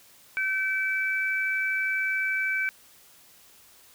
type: tone pair together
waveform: sine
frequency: 1539.1 / 2306 Hz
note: G6 / D7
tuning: -32 / -32 cents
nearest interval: perfect fifth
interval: 700 cents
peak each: -27 dBFS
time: 0.37-2.69 s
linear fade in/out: 0 ms
effects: white hiss -55 dBFS RMS until 3.94 s